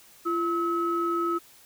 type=tone pair together; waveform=sine; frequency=341.4 / 1289 Hz; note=F4 / E6; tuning=-39 / -39 cents; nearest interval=octave + major seventh; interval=2300 cents; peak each=-26 dBFS; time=0.25-1.39 s; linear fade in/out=20 ms; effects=tanh soft clip ceiling -16 dBFS + white hiss -54 dBFS RMS until 1.65 s